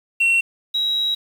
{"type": "tone pair in turn", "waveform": "sine", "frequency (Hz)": [2724, 3852], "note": ["F7", "B7"], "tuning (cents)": [-44, -44], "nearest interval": "tritone", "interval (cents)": 600, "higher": "second", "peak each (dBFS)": [-11, -17], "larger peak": "first", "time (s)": [[0.2, 0.41], [0.74, 1.15]], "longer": "second", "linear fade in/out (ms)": 10, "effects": ["tanh soft clip ceiling -13 dBFS", "7-bit"]}